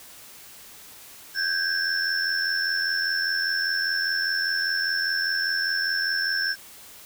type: tone cluster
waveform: sine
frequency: 1551 / 1636 / 5370 Hz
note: G6 / G#6 / E8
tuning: -19 / -26 / +31 cents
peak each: -27 dBFS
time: 1.34-6.56 s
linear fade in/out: 50 ms
effects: white hiss -46 dBFS RMS until 7.05 s